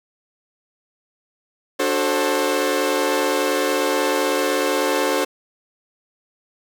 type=chord; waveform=sawtooth; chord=D dominant seventh; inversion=none; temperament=equal with one note detuned; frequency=293.7 / 370 / 440 / 531.5 Hz; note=D4 / F#4 / A4 / C5; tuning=0 / 0 / 0 / +27 cents; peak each=-21 / -21 / -20 / -18 dBFS; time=1.79-5.25 s; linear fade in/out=10 ms; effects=none